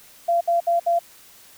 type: tone bursts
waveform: sine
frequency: 685 Hz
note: F5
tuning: 34 cents flat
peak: -16 dBFS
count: 4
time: 0.28-0.992 s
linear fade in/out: 10 ms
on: 130 ms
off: 64 ms
effects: white hiss -49 dBFS RMS until 1.57 s